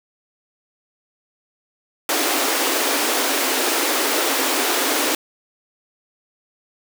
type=high-pass noise; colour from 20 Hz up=pink; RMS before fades=-20 dBFS; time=2.09-5.15 s; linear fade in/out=2 ms; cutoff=260 Hz; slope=96 dB/octave; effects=none